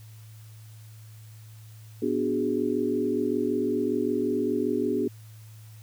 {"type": "chord", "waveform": "sine", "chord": "G# half-diminished seventh", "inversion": "first", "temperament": "equal", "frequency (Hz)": [246.9, 293.7, 370, 415.3], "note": ["B3", "D4", "F#4", "G#4"], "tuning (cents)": [0, 0, 0, 0], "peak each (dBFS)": -29, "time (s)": [2.02, 5.08], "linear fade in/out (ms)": 5, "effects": ["added 109 Hz sine -44 dBFS peak until 5.82 s", "white hiss -57 dBFS RMS until 5.82 s"]}